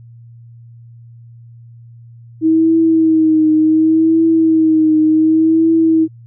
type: tone with vibrato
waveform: sine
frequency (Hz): 318.5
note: D#4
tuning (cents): +41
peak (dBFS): -8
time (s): 2.41-6.08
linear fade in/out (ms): 50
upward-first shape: triangle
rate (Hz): 0.68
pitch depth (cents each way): 47
effects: added 117 Hz sine -36 dBFS peak until 6.26 s